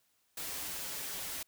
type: noise with comb filter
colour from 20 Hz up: white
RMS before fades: -40 dBFS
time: 0.37-1.43 s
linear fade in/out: 5 ms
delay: 8.5 ms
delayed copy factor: -0.75
effects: white hiss -74 dBFS RMS until 1.47 s